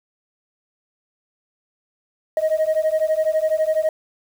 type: beating tone pair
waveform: sine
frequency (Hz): 622.3 / 634.3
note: D#5 / D#5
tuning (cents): 0 / +33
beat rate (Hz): 12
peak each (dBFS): -18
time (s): 2.37-3.89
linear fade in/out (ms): 2
effects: tanh soft clip ceiling -13 dBFS + 7-bit